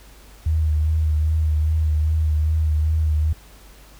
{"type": "tone with vibrato", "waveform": "sine", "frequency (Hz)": 77.78, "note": "D#2", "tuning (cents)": 0, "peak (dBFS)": -16, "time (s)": [0.46, 3.33], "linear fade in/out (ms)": 5, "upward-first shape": "sine", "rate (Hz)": 2.5, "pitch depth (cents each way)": 32, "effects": ["added 50 Hz sine -45 dBFS peak until 3.99 s", "pink hiss -49 dBFS RMS until 3.99 s"]}